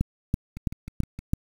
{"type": "two click trains", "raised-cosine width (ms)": 5, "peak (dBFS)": [-10, -24], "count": [5, 5], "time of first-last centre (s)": [[0.01, 1.335], [0.57, 1.19]], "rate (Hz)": [3.02, 6.45], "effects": ["7-bit"]}